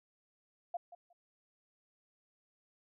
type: tone with echo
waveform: sine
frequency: 698.5 Hz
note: F5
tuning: in tune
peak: -34 dBFS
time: 0.74-0.77 s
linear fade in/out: 5 ms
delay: 180 ms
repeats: 2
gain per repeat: -15 dB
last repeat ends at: 1.13 s
effects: none